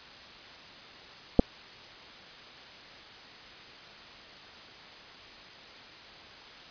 clicks, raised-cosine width 2 ms, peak -6 dBFS, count 2, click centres 1.392 / 1.396 s, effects white hiss -48 dBFS RMS until 6.7 s + resampled to 11025 Hz

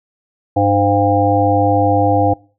harmonic tone with a mistuned harmonic, 100.3 Hz, G2, 40 cents sharp, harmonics 1 / 3 / 5 / 7 / 8, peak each -17 / -17 / -17 / -17 / -17 dBFS, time 0.56-2.34 s, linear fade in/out 10 ms, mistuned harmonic 5, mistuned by +46 cents, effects noise-tail reverb RT60 0.4 s tail -24 dB re dry

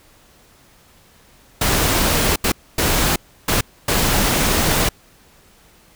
pink noise bursts at uneven times, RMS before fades -17 dBFS, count 5, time 1.61-2.36 / 2.44-2.52 / 2.78-3.16 / 3.48-3.61 / 3.88-4.89 s, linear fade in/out 5 ms, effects pink hiss -51 dBFS RMS until 5.95 s

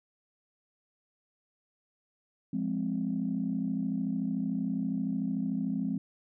sine chord, F minor, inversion none, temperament equal, 174.61 / 207.7 / 261.6 Hz, F3 / Ab3 / C4, 0 / 0 / 0 cents, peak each -34 / -32 / -32 dBFS, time 2.53-5.98 s, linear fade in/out 5 ms, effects tanh soft clip ceiling -20 dBFS

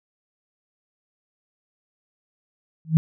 sine tone with exponential growth, 159.5 Hz, D#3, 43 cents sharp, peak -8 dBFS, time 2.85-2.97 s, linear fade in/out 0 ms, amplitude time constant 26 ms, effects none

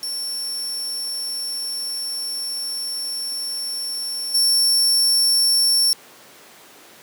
sawtooth tone with level steps, 5440 Hz, F8, 46 cents flat, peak -22 / -12 dBFS, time 0.03-5.93 s, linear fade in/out 0 ms, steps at 4.34 s, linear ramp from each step 10 ms, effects pink hiss -45 dBFS RMS until 7.02 s + high-pass 300 Hz 12 dB/octave

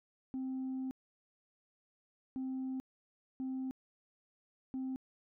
sine tone bursts at uneven times, 261.6 Hz, C4, in tune, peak -34 dBFS, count 4, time 0.34-0.91 / 2.36-2.8 / 3.4-3.71 / 4.74-4.96 s, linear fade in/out 0 ms, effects tanh soft clip ceiling -34 dBFS

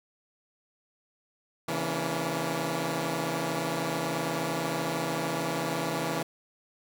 10% pulse tone cluster, 136.1 / 165 / 233 / 285.3 Hz, C#3 / E3 / A#3 / C#4, -31 / +2 / -1 / +50 cents, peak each -28 / -23 / -29 / -27 dBFS, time 1.68-6.23 s, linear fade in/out 5 ms, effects none

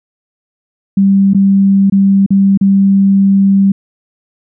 sine tone with dropouts, 196 Hz, G3, in tune, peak -5 dBFS, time 0.97-3.72 s, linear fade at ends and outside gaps 5 ms, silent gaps 1.335-1.346 / 1.899-1.922 / 2.263-2.305 / 2.575-2.611 s, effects none

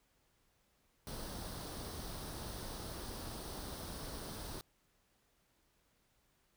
pink noise with comb filter, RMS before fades -45 dBFS, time 1.07-4.61 s, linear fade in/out 0 ms, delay 0.21 ms, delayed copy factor +0.55, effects pink hiss -75 dBFS RMS until 6.56 s

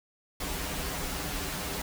pink noise with comb filter, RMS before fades -34 dBFS, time 0.4-1.82 s, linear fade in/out 5 ms, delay 8.9 ms, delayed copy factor -0.8, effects none

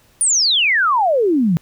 sine exponential sweep, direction down, 9660 to 155.56 Hz, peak -12 dBFS, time 0.21-1.57 s, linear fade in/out 0 ms, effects pink hiss -54 dBFS RMS until 1.61 s

